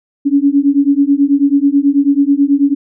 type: beating tone pair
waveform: sine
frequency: 277.2 / 286.4 Hz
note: C#4 / D4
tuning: 0 / -43 cents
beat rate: 9.2 Hz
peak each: -11 dBFS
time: 0.25-2.75 s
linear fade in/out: 20 ms
effects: none